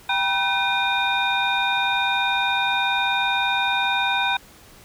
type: tone cluster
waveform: sine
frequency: 788 / 967 / 1523 / 2431 / 3681 Hz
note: G5 / B5 / F#6 / D#7 / A#7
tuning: +9 / -37 / +50 / -41 / -23 cents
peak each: -25 dBFS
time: 0.09-4.37 s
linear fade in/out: 5 ms
effects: tanh soft clip ceiling -9 dBFS + pink hiss -48 dBFS RMS until 4.84 s